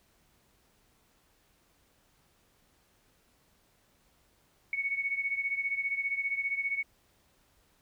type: beating tone pair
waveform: sine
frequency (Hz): 2217 / 2232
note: C#7 / C#7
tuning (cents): 0 / +11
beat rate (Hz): 15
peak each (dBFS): -31 / -35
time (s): 4.73-6.83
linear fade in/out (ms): 2
effects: pink hiss -68 dBFS RMS until 7.81 s